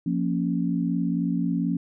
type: chord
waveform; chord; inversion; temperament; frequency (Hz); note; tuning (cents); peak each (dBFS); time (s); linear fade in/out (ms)
sine; Bb minor; second; equal; 174.61 / 233.1 / 277.2; F3 / Bb3 / Db4; 0 / 0 / 0; -25 / -28 / -27; 0.06-1.77; 5
effects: none